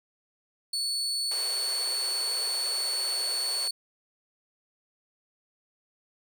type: tone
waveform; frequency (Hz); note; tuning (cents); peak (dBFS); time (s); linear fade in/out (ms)
35% pulse; 4435; C#8; 0; -26; 0.73-3.71; 5
type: high-pass noise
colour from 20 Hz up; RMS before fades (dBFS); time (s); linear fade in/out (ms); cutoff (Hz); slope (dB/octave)
pink; -41; 1.31-3.68; 5; 380; 48
effects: none